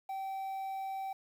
triangle tone, 773 Hz, G5, 24 cents flat, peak -34 dBFS, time 0.09-1.13 s, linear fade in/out 5 ms, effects 10-bit

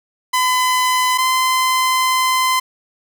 sawtooth tone pair in turn, 1012 / 1030.3 Hz, B5 / C6, +42 / -27 cents, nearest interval unison, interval 31 cents, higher second, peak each -10 dBFS, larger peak neither, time 0.33-1.18 / 1.18-2.6 s, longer second, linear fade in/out 10 ms, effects none

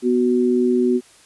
sine tone pair together, 246.9 / 370.3 Hz, B3 / F#4, 0 / +1 cents, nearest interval perfect fifth, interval 701 cents, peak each -17 dBFS, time 0.02-1.01 s, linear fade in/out 50 ms, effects white hiss -50 dBFS RMS until 1.25 s + resampled to 24000 Hz

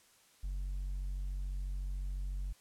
triangle tone with hard clipping, 46.96 Hz, F#1, 26 cents sharp, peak -34 dBFS, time 0.43-2.53 s, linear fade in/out 10 ms, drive 1 dB, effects white hiss -65 dBFS RMS until 2.6 s + low-pass 11000 Hz 12 dB/octave

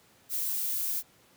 violet noise, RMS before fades -31 dBFS, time 0.29-1.03 s, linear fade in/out 50 ms, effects pink hiss -61 dBFS RMS until 1.36 s + high-pass 100 Hz 12 dB/octave

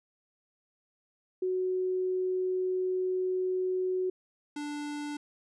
sine / square tone pair in turn, 370 / 293.7 Hz, F#4 / D4, 0 / 0 cents, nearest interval major third, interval 400 cents, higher first, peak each -27 / -35 dBFS, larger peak first, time 1.42-4.1 / 4.56-5.17 s, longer first, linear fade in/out 5 ms, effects resampled to 22050 Hz

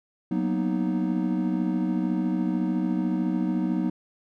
triangle chord, B major seventh, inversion second, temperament equal, 185 / 233.1 / 246.9 / 311.1 Hz, F#3 / A#3 / B3 / D#4, 0 / 0 / 0 / 0 cents, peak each -25 / -30 / -27 / -26 dBFS, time 0.31-3.9 s, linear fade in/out 5 ms, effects none

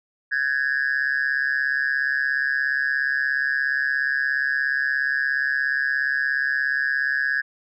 sine tone with amplitude modulation, 1661.2 Hz, G#6, in tune, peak -14 dBFS, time 0.31-7.42 s, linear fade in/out 20 ms, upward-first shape sine, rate 137 Hz, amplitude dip 100%, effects tanh soft clip ceiling -15 dBFS

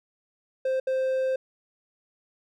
triangle tone bursts at uneven times, 523.3 Hz, C5, in tune, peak -21 dBFS, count 2, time 0.65-0.8 / 0.87-1.36 s, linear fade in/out 5 ms, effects none

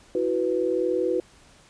sine chord, E suspended second, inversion none, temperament equal, 329.6 / 370 / 493.9 Hz, E4 / F#4 / B4, 0 / 0 / 0 cents, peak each -28 / -25 / -25 dBFS, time 0.15-1.2 s, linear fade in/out 2 ms, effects pink hiss -54 dBFS RMS until 1.69 s + resampled to 22050 Hz

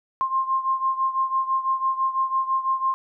sine beating tone pair, 1057 / 1063 Hz, C6 / C6, +17 / +27 cents, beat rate 6 Hz, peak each -22 / -26 dBFS, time 0.21-2.94 s, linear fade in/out 0 ms, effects none

